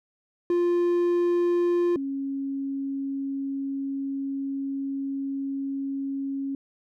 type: tone pair in turn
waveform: triangle / sine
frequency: 349.2 / 274.1 Hz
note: F4 / C#4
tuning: 0 / -19 cents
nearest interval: major third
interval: 419 cents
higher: first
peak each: -18 / -27 dBFS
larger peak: first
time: 0.5-1.96 / 1.96-6.55 s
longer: second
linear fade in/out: 2 ms
effects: none